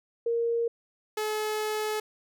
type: tone pair in turn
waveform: sine / sawtooth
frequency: 466.2 / 428.4 Hz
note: A#4 / A4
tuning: 0 / -46 cents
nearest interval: minor second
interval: 146 cents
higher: first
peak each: -24 / -24 dBFS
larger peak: neither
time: 0.26-0.68 / 1.17-2 s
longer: second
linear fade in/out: 5 ms
effects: none